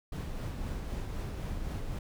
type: noise with tremolo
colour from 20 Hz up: brown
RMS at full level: -35 dBFS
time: 0.12-1.99 s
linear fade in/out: 5 ms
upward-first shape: sine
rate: 3.9 Hz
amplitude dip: 30%
effects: none